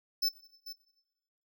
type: tone with echo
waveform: square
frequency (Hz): 5274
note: E8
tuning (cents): 0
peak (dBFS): -27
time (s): 0.22-0.29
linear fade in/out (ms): 10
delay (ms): 440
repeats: 1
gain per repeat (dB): -14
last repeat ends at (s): 0.73
effects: noise-tail reverb RT60 1.0 s tail -17 dB re dry